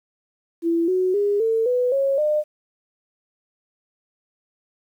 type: tone with pitch steps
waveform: sine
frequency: 335.1 / 369.7 / 407.8 / 449.9 / 496.3 / 547.5 / 604 Hz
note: E4 / F#4 / G#4 / A4 / B4 / C#5 / D5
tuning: +29 / -1 / -32 / +39 / +8 / -22 / +48 cents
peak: -17 dBFS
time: 0.62-2.44 s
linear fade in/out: 50 ms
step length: 260 ms
effects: 9-bit